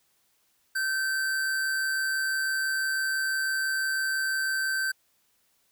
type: tone with amplitude modulation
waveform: square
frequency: 1550 Hz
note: G6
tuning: 20 cents flat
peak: -25 dBFS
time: 0.75-4.92 s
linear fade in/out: 10 ms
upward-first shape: sine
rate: 146 Hz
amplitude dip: 30%
effects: white hiss -69 dBFS RMS until 5.71 s